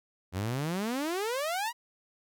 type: exponential sweep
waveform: sawtooth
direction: up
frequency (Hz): 87.31 to 989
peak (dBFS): -26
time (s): 0.32-1.73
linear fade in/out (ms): 50
effects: none